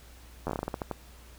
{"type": "slowing click train", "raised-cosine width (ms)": 1, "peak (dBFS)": -17, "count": 12, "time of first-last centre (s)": [0.47, 0.913], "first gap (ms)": 11, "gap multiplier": 1.24, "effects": ["added 60 Hz sine -50 dBFS peak until 1.38 s", "pink hiss -55 dBFS RMS until 1.38 s"]}